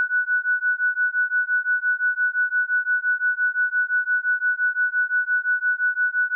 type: beating tone pair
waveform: sine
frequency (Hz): 1477 / 1482.8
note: F#6 / F#6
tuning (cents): -3 / +3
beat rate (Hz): 5.8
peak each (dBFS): -22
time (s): 0-6.35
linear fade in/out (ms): 0
effects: none